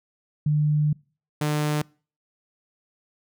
sine / sawtooth tone pair in turn, 150 / 150 Hz, D3 / D3, +37 / +37 cents, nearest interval unison, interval 0 cents, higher neither, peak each -18 dBFS, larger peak neither, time 0.46-0.93 / 1.41-1.82 s, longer first, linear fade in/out 5 ms, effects noise-tail reverb RT60 0.4 s tail -25 dB re dry

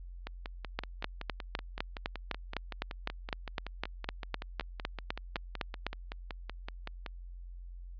two click trains, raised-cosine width 0.3 ms, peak -16 / -23 dBFS, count 21 / 37, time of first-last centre 0.79-5.866 / 0.27-7.062 s, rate 3.94 / 5.3 Hz, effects added 44 Hz sine -43 dBFS peak until 7.99 s + resampled to 11025 Hz

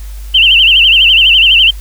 sine tone with vibrato, 2899 Hz, F#7, 36 cents flat, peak -3 dBFS, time 0.34-1.71 s, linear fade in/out 10 ms, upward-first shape sine, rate 12 Hz, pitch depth 150 cents each way, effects added 50 Hz sine -22 dBFS peak until 1.8 s + white hiss -39 dBFS RMS until 1.8 s

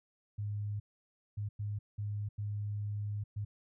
sine tone bursts at uneven times, 103.6 Hz, G#2, 4 cents flat, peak -34 dBFS, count 6, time 0.38-0.8 / 1.37-1.49 / 1.59-1.79 / 1.98-2.29 / 2.38-3.24 / 3.36-3.45 s, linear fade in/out 10 ms, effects none

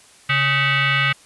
sine tone with frequency modulation, 138 Hz, C#3, 7 cents flat, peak -15 dBFS, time 0.29-1.13 s, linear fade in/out 10 ms, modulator 697 Hz, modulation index 4, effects white hiss -49 dBFS RMS until 1.25 s + resampled to 24000 Hz

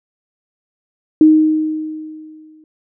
sine tone with exponential decay, 311.4 Hz, D#4, 2 cents sharp, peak -3 dBFS, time 1.21-2.64 s, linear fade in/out 2 ms, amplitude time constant 310 ms, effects none

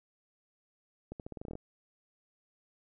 accelerating click train, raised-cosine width 2 ms, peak -28 dBFS, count 11, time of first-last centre 1.12-1.554 s, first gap 78 ms, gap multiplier 0.86, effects none

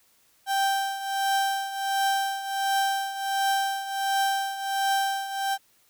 35% pulse tone with tremolo, 784 Hz, G5, in tune, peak -19 dBFS, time 0.46-5.58 s, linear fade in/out 50 ms, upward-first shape triangle, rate 1.4 Hz, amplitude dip 75%, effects white hiss -63 dBFS RMS until 5.89 s

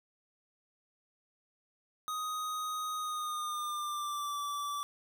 square tone with pitch glide, 1250 to 1159.6 Hz, D#6 to D6, +8 to -22 cents, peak -35 dBFS, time 2.08-4.83 s, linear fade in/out 0 ms, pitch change -130 cents, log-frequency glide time 2.95-4.39 s, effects none

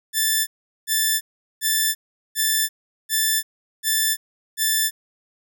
5% pulse tone bursts, 1760 Hz, A6, in tune, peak -7 dBFS, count 7, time 0.13-4.91 s, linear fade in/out 50 ms, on 340 ms, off 400 ms, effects none

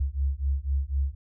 sine beating tone pair, 66.9 / 70.9 Hz, C2 / C#2, +39 / +40 cents, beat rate 4 Hz, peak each -27 dBFS, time 0-1.15 s, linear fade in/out 10 ms, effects none

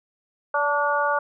harmonic tone with a mistuned harmonic, 288.9 Hz, D4, 28 cents flat, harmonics 2 / 3 / 4 / 5, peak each -25 / -25 / -25 / -25 dBFS, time 0.54-1.19 s, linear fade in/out 5 ms, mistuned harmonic 3, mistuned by +30 cents, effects none

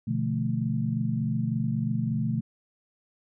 sine chord, B half-diminished seventh, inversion none, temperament equal with one note detuned, 123.47 / 146.83 / 172.31 / 220 Hz, B2 / D3 / F3 / A3, 0 / 0 / -23 / 0 cents, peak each -29 / -31 / -33 / -29 dBFS, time 0.07-2.41 s, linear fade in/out 10 ms, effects none

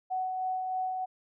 sine tone with tremolo, 746 Hz, F#5, 14 cents sharp, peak -28 dBFS, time 0.1-1.06 s, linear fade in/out 20 ms, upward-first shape sine, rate 3.2 Hz, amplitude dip 30%, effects none

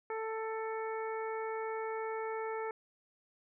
harmonic tone, 442.8 Hz, A4, 11 cents sharp, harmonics 1 / 2 / 3 / 4 / 5, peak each -37 / -41 / -45 / -49 / -49 dBFS, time 0.1-2.71 s, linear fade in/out 2 ms, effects none

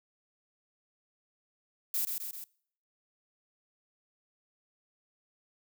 violet noise with echo, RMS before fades -31 dBFS, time 1.94-2.05 s, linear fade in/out 2 ms, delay 130 ms, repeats 3, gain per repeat -4 dB, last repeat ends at 2.44 s, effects noise-tail reverb RT60 0.6 s tail -24 dB re dry

